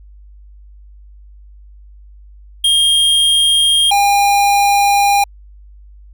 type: tone pair in turn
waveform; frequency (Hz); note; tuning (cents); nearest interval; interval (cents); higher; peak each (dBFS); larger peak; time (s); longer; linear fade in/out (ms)
square; 3227 / 806.8; G7 / G5; +50 / +50; 2 octaves; 2400; first; -10; neither; 2.64-3.91 / 3.91-5.24; second; 5
effects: added 50 Hz sine -37 dBFS peak until 6.13 s